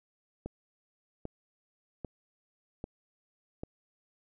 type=click train; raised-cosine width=2 ms; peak=-24 dBFS; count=5; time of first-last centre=0.46-3.635 s; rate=1.26 Hz; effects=none